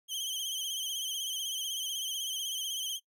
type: tone with vibrato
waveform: sawtooth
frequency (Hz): 3136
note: G7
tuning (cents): 0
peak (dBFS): -30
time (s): 0.08-3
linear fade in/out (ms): 50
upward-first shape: sine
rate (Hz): 16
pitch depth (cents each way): 68
effects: noise-tail reverb RT60 0.1 s tail -22 dB re dry